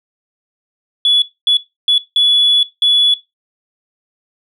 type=tone bursts at uneven times; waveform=sine; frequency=3414 Hz; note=G#7; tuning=47 cents sharp; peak=-8 dBFS; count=5; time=1.05-1.22 / 1.47-1.57 / 1.88-1.98 / 2.16-2.63 / 2.82-3.14 s; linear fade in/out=2 ms; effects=noise-tail reverb RT60 0.2 s tail -17 dB re dry + tanh soft clip ceiling -4 dBFS